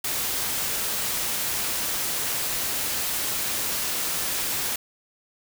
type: noise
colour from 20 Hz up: white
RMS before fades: -27 dBFS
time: 0.04-4.76 s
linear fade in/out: 5 ms
effects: none